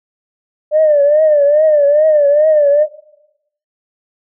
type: tone with vibrato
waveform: sine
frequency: 597 Hz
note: D5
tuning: 28 cents sharp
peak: -6 dBFS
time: 0.71-2.87 s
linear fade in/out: 50 ms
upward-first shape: triangle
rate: 2.4 Hz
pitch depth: 110 cents each way
effects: noise-tail reverb RT60 0.8 s tail -17 dB re dry + tanh soft clip ceiling -2 dBFS